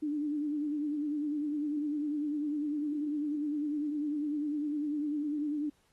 sine tone with vibrato, 296.4 Hz, D4, 16 cents sharp, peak -30 dBFS, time 0.02-5.7 s, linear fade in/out 10 ms, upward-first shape sine, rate 10 Hz, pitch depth 55 cents each way, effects pink hiss -71 dBFS RMS until 5.92 s + AAC 32 kbps

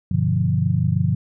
sine chord, G dominant seventh, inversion none, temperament equal with one note detuned, 98 / 123.47 / 146.83 / 173.61 Hz, G2 / B2 / D3 / F3, 0 / 0 / 0 / -10 cents, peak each -22 dBFS, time 0.11-1.15 s, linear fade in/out 5 ms, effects none

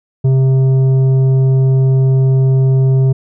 sine tone with tanh clipping, 132.5 Hz, C3, 22 cents sharp, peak -9 dBFS, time 0.24-3.13 s, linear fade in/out 10 ms, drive 8 dB, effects none

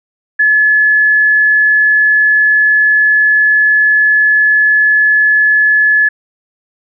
sine tone, 1713 Hz, A6, 47 cents flat, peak -6 dBFS, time 0.39-6.09 s, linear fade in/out 10 ms, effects none

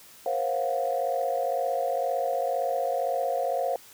sine tone cluster, 481.5 / 537 / 695 / 737 Hz, B4 / C5 / F5 / F#5, -44 / +45 / -9 / -7 cents, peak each -33 / -28 / -28 / -32 dBFS, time 0.26-3.76 s, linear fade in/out 2 ms, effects tanh soft clip ceiling -15 dBFS + white hiss -51 dBFS RMS until 3.93 s

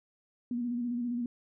sine tone with vibrato, 241 Hz, B3, 42 cents flat, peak -30 dBFS, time 0.51-1.26 s, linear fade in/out 2 ms, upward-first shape square, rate 15 Hz, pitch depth 35 cents each way, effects none

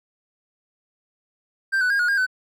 triangle tone with pitch steps, 1574 / 1489 / 1622 / 1447 / 1616 / 1512 Hz, G6 / F#6 / G#6 / F#6 / G#6 / F#6, +7 / +11 / -41 / -39 / -48 / +37 cents, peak -16 dBFS, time 1.72-2.266 s, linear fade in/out 20 ms, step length 91 ms, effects none

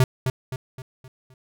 square tone with echo, 129.4 Hz, C3, 19 cents flat, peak -14 dBFS, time 0-0.04 s, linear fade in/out 2 ms, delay 260 ms, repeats 5, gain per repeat -7 dB, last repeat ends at 1.34 s, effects none

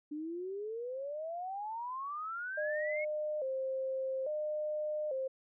sine exponential sweep, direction up, 292.4 to 2217 Hz, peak -37 dBFS, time 0.11-3.05 s, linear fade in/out 10 ms
sine tone with vibrato, 566 Hz, C#5, 36 cents sharp, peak -33 dBFS, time 2.57-5.28 s, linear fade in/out 10 ms, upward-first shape square, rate 0.59 Hz, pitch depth 120 cents each way
effects none

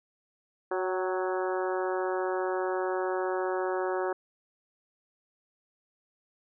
harmonic tone with a mistuned harmonic, 185 Hz, F#3, in tune, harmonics 2 / 3 / 4 / 5 / 6 / 7 / 8 / 9, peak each -30 / -34 / -36 / -38 / -40 / -41 / -42 / -43 dBFS, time 0.71-4.13 s, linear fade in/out 5 ms, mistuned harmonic 4, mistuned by +33 cents, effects none

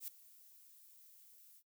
violet noise with ADSR envelope, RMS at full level -42 dBFS, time 0-1.63 s, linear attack 79 ms, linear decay 4 ms, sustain -20 dB, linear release 59 ms, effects noise-tail reverb RT60 0.1 s tail -20 dB re dry

